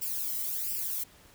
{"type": "noise with flanger", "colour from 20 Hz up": "violet", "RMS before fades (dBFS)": -33, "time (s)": [0.01, 1.04], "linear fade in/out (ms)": 10, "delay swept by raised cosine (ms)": [0.38, 1], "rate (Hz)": 1.4, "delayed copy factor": 1, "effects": ["pink hiss -57 dBFS RMS until 1.34 s"]}